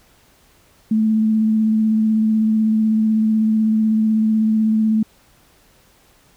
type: tone with vibrato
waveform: sine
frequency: 218.5 Hz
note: A3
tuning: 12 cents flat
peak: -13 dBFS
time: 0.91-5.03 s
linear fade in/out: 5 ms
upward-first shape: sine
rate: 16 Hz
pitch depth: 16 cents each way
effects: pink hiss -54 dBFS RMS until 6.36 s